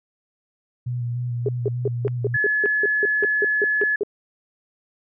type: tone with vibrato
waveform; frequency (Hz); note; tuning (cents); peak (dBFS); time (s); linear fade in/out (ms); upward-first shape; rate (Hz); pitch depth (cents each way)
sine; 121.3; B2; -31; -23; 0.86-2.37; 10; square; 3.4; 22
type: tone bursts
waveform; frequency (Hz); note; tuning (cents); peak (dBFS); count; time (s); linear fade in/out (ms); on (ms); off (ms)
sine; 411.2; G#4; -17; -18; 14; 1.46-4.034; 2; 26; 170
type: click train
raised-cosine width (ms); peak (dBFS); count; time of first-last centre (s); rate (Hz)
0.5; -20; 4; 2.08-3.814; 1.73
type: tone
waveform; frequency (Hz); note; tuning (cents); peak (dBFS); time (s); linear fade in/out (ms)
sine; 1709; G#6; +49; -18; 2.34-3.96; 5
effects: none